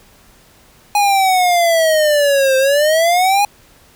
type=exponential two-way sweep; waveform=square; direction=down then up; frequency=830.6 to 523 to 830.6 Hz; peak=-11 dBFS; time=0.95-3.45 s; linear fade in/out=2 ms; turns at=2.57 s; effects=pink hiss -48 dBFS RMS until 3.95 s